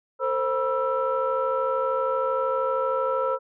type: tone cluster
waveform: sine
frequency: 453.1 / 526 / 971 / 1328 Hz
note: A#4 / C5 / B5 / E6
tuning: -49 / +9 / -30 / +12 cents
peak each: -30 / -24 / -30 / -27 dBFS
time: 0.19-3.39 s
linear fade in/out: 50 ms
effects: tanh soft clip ceiling -13 dBFS